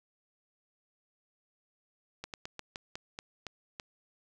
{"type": "slowing click train", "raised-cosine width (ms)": 0.2, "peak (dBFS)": -22, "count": 9, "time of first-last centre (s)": [2.24, 3.798], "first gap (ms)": 98, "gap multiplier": 1.19, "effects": []}